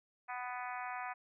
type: harmonic tone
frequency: 248.2 Hz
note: B3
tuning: 9 cents sharp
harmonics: 3 / 4 / 5 / 6 / 7 / 8 / 9 / 10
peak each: -43 / -45 / -47 / -49 / -50 / -51 / -52 / -53 dBFS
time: 0.28-1.14 s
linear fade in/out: 20 ms
effects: none